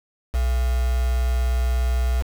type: tone with quantisation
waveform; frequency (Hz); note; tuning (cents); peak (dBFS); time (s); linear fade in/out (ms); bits
sine; 61.74; B1; 0; -18; 0.33-2.23; 20; 5
effects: none